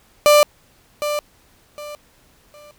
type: tone with echo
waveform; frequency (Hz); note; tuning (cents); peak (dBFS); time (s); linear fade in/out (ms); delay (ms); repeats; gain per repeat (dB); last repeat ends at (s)
35% pulse; 592; D5; +14; -7; 0.26-0.43; 0; 760; 3; -11; 2.71
effects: pink hiss -55 dBFS RMS until 2.78 s